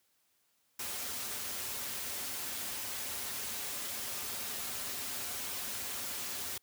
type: noise with comb filter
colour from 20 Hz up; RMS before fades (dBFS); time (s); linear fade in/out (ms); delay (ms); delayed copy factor
white; -39; 0.79-6.58; 5; 6.2; -0.55
effects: white hiss -74 dBFS RMS until 6.62 s + high-pass 60 Hz 12 dB/octave